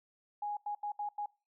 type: tone bursts at uneven times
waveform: sine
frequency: 828 Hz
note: G#5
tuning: 5 cents flat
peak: -34 dBFS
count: 5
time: 0.42-0.57 / 0.66-0.75 / 0.83-0.92 / 0.99-1.09 / 1.18-1.26 s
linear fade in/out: 5 ms
effects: noise-tail reverb RT60 0.3 s tail -23 dB re dry